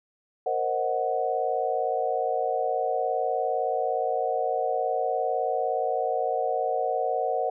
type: chord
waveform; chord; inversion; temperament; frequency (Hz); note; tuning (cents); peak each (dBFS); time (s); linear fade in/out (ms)
sine; C half-diminished seventh; third; equal with one note detuned; 466.2 / 525.7 / 622.3 / 740; Bb4 / C5 / Eb5 / Gb5; 0 / +8 / 0 / 0; -30 / -30 / -31 / -27; 0.46-7.5; 5
effects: none